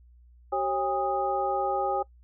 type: tone cluster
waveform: sine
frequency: 384.1 / 544 / 808 / 1247 Hz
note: G4 / C#5 / G#5 / D#6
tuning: -35 / -33 / -48 / +3 cents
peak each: -32 / -30 / -27 / -34 dBFS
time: 0.52-2.03 s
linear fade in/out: 10 ms
effects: noise-tail reverb RT60 0.1 s tail -22 dB re dry + added 60 Hz sine -52 dBFS peak until 2.23 s